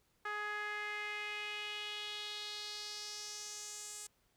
sawtooth tone with band-pass filter sweep, 418.2 Hz, G#4, 12 cents sharp, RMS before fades -43 dBFS, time 0.25-4.07 s, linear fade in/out 5 ms, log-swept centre 1500 to 8000 Hz, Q 3, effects pink hiss -75 dBFS RMS until 4.36 s

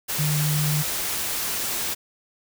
sine tone in noise, 150.5 Hz, D3, 43 cents sharp, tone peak -21 dBFS, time 0.18-0.83 s, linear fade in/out 20 ms, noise white, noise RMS -27 dBFS, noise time 0.08-1.95 s, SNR +3 dB, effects none

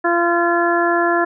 harmonic tone, 343.4 Hz, F4, 29 cents flat, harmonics 1 / 2 / 3 / 4 / 5, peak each -18 / -19 / -22 / -22 / -21 dBFS, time 0.04-1.25 s, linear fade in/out 10 ms, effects none

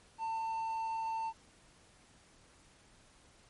triangle tone, 897 Hz, A5, 33 cents sharp, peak -32 dBFS, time 0.18-1.33 s, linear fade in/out 50 ms, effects pink hiss -63 dBFS RMS until 3.49 s + MP3 48 kbps

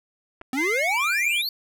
clicks, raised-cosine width 0.5 ms, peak -25 dBFS, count 2, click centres 0.413 / 0.416 s
square exponential sweep, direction up, 249.4 to 4602 Hz, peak -25 dBFS, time 0.53-1.49 s, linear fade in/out 2 ms
triangle tone with pitch glide, 2072 to 2380 Hz, C7 to D7, -17 to +22 cents, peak -21 dBFS, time 0.57-1.42 s, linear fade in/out 10 ms, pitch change +239 cents, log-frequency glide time 0.72-1.03 s
effects none

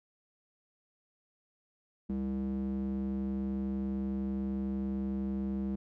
square tone with band-pass filter, 66.5 Hz, C2, 29 cents sharp, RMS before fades -34 dBFS, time 2.09-5.76 s, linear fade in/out 10 ms, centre 240 Hz, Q 7.8, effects none

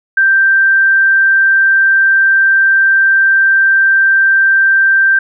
sine tone, 1570 Hz, G6, 2 cents sharp, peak -6 dBFS, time 0.17-5.19 s, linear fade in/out 5 ms, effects none

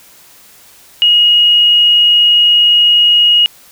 sine tone, 2883 Hz, F#7, 46 cents flat, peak -5 dBFS, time 1.02-3.46 s, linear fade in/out 0 ms, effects white hiss -42 dBFS RMS until 3.71 s

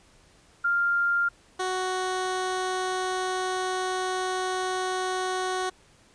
sine / 15% pulse tone pair in turn, 1396.9 / 371 Hz, F6 / F#4, 0 / +5 cents, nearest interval octave + major seventh, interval 2295 cents, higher first, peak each -21 / -20 dBFS, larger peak second, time 0.64-1.29 / 1.59-5.7 s, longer second, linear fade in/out 10 ms, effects pink hiss -58 dBFS RMS until 6.14 s + resampled to 22050 Hz

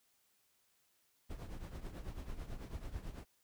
brown noise with tremolo, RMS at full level -42 dBFS, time 1.29-3.25 s, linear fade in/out 20 ms, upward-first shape triangle, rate 9.1 Hz, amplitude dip 75%, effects white hiss -75 dBFS RMS until 3.43 s

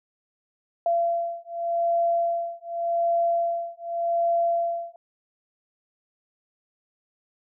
sine beating tone pair, 681 / 681.86 Hz, F5 / F5, -44 / -42 cents, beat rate 0.86 Hz, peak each -25 dBFS, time 0.86-4.96 s, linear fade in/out 2 ms, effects none

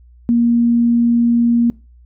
sine tone, 235.8 Hz, A#3, 20 cents sharp, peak -10 dBFS, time 0.29-1.7 s, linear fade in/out 0 ms, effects noise-tail reverb RT60 0.3 s tail -23 dB re dry + added 60 Hz sine -42 dBFS peak until 2.05 s

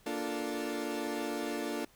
30% pulse chord, Bb major seventh, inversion none, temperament equal, 233.1 / 293.7 / 349.2 / 440 Hz, Bb3 / D4 / F4 / A4, 0 / 0 / 0 / 0 cents, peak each -38 / -35 / -37 / -38 dBFS, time 0.06-1.85 s, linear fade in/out 5 ms, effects pink hiss -63 dBFS RMS until 1.95 s

